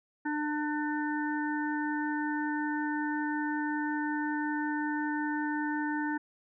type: harmonic tone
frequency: 299.1 Hz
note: D4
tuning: 32 cents sharp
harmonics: 1 / 3 / 5 / 6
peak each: -31 / -36 / -38 / -39 dBFS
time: 0.25-6.18 s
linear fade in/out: 10 ms
effects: none

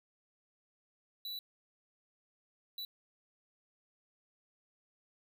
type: tone bursts at uneven times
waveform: square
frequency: 3951 Hz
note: B7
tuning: in tune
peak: -40 dBFS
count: 2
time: 1.25-1.39 / 2.78-2.85 s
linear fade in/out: 2 ms
effects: none

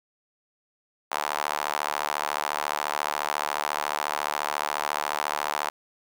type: tone with high-pass filter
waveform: sawtooth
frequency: 74.2 Hz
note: D2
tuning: 18 cents sharp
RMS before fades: -29 dBFS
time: 1.11-5.7 s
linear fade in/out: 10 ms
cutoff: 900 Hz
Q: 2.2
effects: none

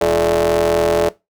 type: ring-modulated tone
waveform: 35% pulse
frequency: 81 Hz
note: E2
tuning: 30 cents flat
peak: -8 dBFS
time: 0.01-1.09 s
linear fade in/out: 5 ms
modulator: 508 Hz
effects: noise-tail reverb RT60 0.2 s tail -18 dB re dry

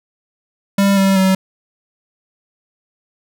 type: tone with pitch steps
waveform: square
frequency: 198 / 193.9 / 189.7 Hz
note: G3 / G3 / F#3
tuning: +18 / -19 / +43 cents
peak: -11 dBFS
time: 0.78-1.35 s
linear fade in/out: 5 ms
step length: 190 ms
effects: none

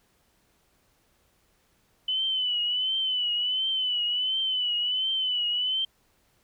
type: tone with vibrato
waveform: sine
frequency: 3004 Hz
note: F#7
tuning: 26 cents sharp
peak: -24 dBFS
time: 2.08-5.85 s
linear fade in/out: 5 ms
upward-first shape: triangle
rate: 1.4 Hz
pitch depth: 78 cents each way
effects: pink hiss -67 dBFS RMS until 6.43 s

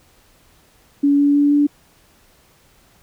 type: tone with pitch steps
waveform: sine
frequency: 284.3 / 286.3 / 288.3 / 290.3 Hz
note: C#4 / D4 / D4 / D4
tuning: +44 / -44 / -32 / -20 cents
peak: -11 dBFS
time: 1.03-1.67 s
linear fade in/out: 10 ms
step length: 160 ms
effects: pink hiss -54 dBFS RMS until 3.02 s

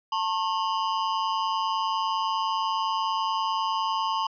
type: ring-modulated tone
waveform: square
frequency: 987.8 Hz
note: B5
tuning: in tune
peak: -22 dBFS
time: 0.12-4.27 s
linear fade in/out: 5 ms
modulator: 95.1 Hz
effects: resampled to 11025 Hz + 10-bit

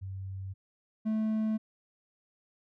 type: tone pair in turn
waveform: sine / triangle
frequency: 95.8 / 217.9 Hz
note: G2 / A3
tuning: -39 / -17 cents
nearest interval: octave + major second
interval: 1422 cents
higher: second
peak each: -36 / -25 dBFS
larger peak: second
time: 0.01-0.54 / 1.05-1.58 s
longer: neither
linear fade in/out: 20 ms
effects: none

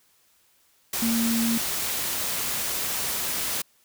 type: tone in noise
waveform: sine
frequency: 230 Hz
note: A#3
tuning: 23 cents flat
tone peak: -22 dBFS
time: 1.02-1.58 s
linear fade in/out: 5 ms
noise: white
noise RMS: -28 dBFS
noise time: 0.93-3.62 s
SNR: +3 dB
effects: white hiss -63 dBFS RMS until 3.84 s

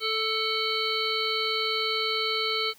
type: harmonic tone with a mistuned harmonic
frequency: 440 Hz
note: A4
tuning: in tune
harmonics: 1 / 3 / 5 / 7 / 9 / 10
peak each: -32 / -32 / -32 / -32 / -32 / -32 dBFS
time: 0-2.74 s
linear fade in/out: 50 ms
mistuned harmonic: 5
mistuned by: +20 cents
effects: white hiss -56 dBFS RMS until 2.78 s

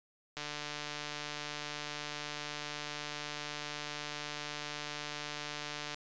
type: click train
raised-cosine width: 0.2 ms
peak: -22 dBFS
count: 826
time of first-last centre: 0.37-5.944 s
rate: 148 Hz
effects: resampled to 16000 Hz

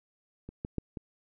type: clicks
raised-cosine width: 3 ms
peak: -29 / -21 / -18 / -25 dBFS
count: 4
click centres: 0.49 / 0.649 / 0.783 / 0.972 s
effects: none

